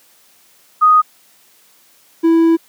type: tone pair in turn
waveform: sine / triangle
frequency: 1244.5 / 329.6 Hz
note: D#6 / E4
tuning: 0 / 0 cents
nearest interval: octave + major seventh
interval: 2300 cents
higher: first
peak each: -6 dBFS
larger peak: neither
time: 0.81-1.02 / 2.23-2.57 s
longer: second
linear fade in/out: 20 ms
effects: white hiss -51 dBFS RMS until 2.68 s + high-pass 150 Hz 12 dB/octave